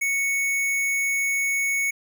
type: tone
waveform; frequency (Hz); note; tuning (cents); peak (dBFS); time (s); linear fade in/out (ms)
square; 2217; C#7; 0; -22; 0.01-1.91; 10
effects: none